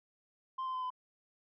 sine tone with pitch steps, 1046.5 / 1035.1 / 1023.8 / 1012.6 Hz, C6 / C6 / C6 / B5, 0 / -19 / -38 / +43 cents, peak -32 dBFS, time 0.58-0.904 s, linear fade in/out 10 ms, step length 81 ms, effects tanh soft clip ceiling -34 dBFS

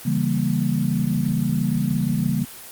sine chord, C# diminished seventh, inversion none, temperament equal, 138.59 / 164.81 / 196 / 233.1 Hz, C#3 / E3 / G3 / Bb3, 0 / 0 / 0 / 0 cents, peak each -24 dBFS, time 0.05-2.45 s, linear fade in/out 10 ms, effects white hiss -39 dBFS RMS until 2.71 s + Opus 24 kbps

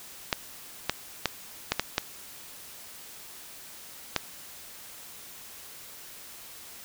clicks, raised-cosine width 0.2 ms, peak -6 dBFS, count 7, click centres 0.328 / 0.896 / 1.257 / 1.72 / 1.796 / 1.981 / 4.163 s, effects white hiss -46 dBFS RMS until 6.84 s

